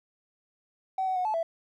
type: tone with pitch steps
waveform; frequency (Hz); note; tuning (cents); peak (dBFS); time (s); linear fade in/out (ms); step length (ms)
triangle; 760 / 751 / 731 / 865 / 662; F#5 / F#5 / F#5 / A5 / E5; +46 / +26 / -21 / -30 / +7; -22; 0.98-1.43; 5; 90
effects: tanh soft clip ceiling -23 dBFS